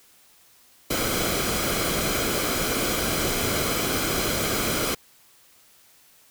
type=noise with comb filter; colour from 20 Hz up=pink; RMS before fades=-25 dBFS; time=0.9-4.95 s; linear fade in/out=10 ms; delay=1.1 ms; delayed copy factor=-0.55; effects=white hiss -56 dBFS RMS until 6.3 s